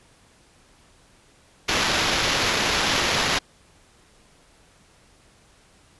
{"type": "noise with sample-and-hold", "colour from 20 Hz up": "white", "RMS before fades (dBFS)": -22, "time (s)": [1.68, 3.39], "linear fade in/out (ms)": 10, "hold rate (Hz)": 8820, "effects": ["pink hiss -56 dBFS RMS until 5.99 s", "resampled to 24000 Hz"]}